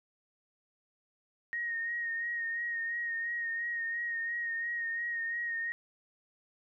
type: tone with vibrato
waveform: sine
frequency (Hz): 1864.7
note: A#6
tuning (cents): 0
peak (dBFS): -32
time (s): 1.53-5.72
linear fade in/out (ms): 0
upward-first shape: sine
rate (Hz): 2.9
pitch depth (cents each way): 30
effects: none